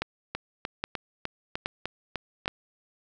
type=two click trains; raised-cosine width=0.3 ms; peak=-15 / -12 dBFS; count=8 / 4; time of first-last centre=0.35-2.458 / 0.02-2.479 s; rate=3.32 / 1.22 Hz; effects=none